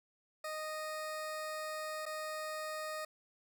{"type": "tone with dropouts", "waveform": "20% pulse", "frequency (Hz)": 620, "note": "D#5", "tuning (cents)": -6, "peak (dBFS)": -34, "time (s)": [0.44, 3.05], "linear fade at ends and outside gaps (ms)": 5, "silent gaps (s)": [2.056, 2.062], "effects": []}